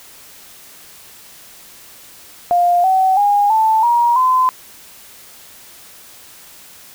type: tone with pitch steps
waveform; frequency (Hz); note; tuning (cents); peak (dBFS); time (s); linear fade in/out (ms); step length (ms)
sine; 703 / 757.8 / 816.9 / 880.6 / 949.3 / 1023.3; F5 / F#5 / G#5 / A5 / A#5 / C6; +11 / +41 / -29 / +1 / +31 / -39; -10; 2.51-4.49; 0; 330
effects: white hiss -41 dBFS RMS until 6.94 s